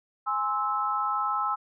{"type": "chord", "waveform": "sine", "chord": "Ab augmented", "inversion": "none", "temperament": "equal with one note detuned", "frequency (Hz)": [830.6, 1046.5, 1307.1], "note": ["Ab5", "C6", "E6"], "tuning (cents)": [0, 0, -15], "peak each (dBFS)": [-31, -31, -27], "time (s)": [0.26, 1.56], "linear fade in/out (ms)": 20, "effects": []}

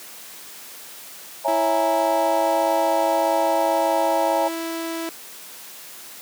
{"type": "chord", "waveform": "sine", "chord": "A# half-diminished seventh", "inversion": "first", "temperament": "equal", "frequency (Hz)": [554.4, 659.3, 830.6, 932.3], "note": ["C#5", "E5", "G#5", "A#5"], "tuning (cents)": [0, 0, 0, 0], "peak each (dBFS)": -24, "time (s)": [1.44, 4.49], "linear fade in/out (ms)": 20}
{"type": "tone", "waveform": "sawtooth", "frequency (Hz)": 329.6, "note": "E4", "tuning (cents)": 0, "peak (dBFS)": -22, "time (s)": [1.48, 5.09], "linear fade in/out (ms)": 0}
{"effects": ["white hiss -40 dBFS RMS until 6.21 s", "high-pass 200 Hz 12 dB/octave"]}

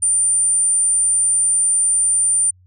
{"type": "tone", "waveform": "sine", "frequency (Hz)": 9090, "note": "C#9", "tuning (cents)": 42, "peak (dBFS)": -13, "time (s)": [0.02, 2.51], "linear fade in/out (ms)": 10, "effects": ["added 91 Hz sine -48 dBFS peak until 2.66 s"]}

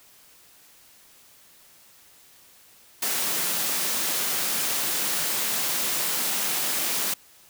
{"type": "high-pass noise", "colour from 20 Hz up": "white", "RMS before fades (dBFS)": -26, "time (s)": [3.02, 7.14], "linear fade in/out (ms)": 5, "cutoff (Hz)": 140, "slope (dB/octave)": 48, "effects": ["white hiss -54 dBFS RMS until 7.49 s"]}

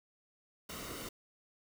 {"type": "noise with comb filter", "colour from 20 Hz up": "pink", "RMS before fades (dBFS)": -44, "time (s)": [0.69, 1.09], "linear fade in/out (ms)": 5, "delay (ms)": 1.2, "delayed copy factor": -0.55, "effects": []}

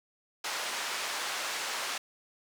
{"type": "band-pass noise", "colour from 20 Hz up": "pink", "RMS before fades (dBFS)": -35, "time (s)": [0.44, 1.98], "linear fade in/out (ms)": 5, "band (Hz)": [840, 7700], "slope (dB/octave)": 12, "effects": []}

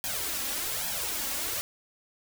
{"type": "noise with flanger", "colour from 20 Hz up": "white", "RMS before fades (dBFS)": -32, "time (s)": [0.04, 1.61], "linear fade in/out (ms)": 0, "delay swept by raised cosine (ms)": [1.2, 3.7], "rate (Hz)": 1.2, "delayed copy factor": 0.75, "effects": []}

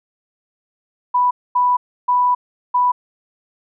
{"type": "tone bursts at uneven times", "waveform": "sine", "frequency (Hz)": 987.8, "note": "B5", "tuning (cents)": 0, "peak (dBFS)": -12, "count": 4, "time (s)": [[1.14, 1.31], [1.55, 1.77], [2.08, 2.35], [2.74, 2.92]], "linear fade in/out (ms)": 10, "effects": []}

